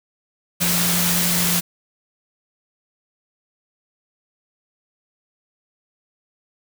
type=tone in noise; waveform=sine; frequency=174.61 Hz; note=F3; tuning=in tune; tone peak=-23 dBFS; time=0.6-1.61 s; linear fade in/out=20 ms; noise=white; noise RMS=-20 dBFS; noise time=0.6-1.61 s; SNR=-6 dB; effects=none